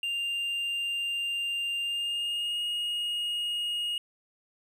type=tone with pitch glide; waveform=triangle; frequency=2794 to 2869 Hz; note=F7 to F7; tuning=0 to +46 cents; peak=-27 dBFS; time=0.03-3.98 s; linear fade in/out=2 ms; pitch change=+46 cents; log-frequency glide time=1.81-2.63 s; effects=none